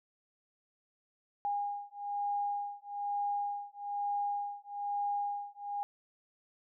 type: beating tone pair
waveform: sine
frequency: 814 / 815.1 Hz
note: G#5 / G#5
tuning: -35 / -33 cents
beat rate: 1.1 Hz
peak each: -36 / -36 dBFS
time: 1.45-5.83 s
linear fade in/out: 0 ms
effects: none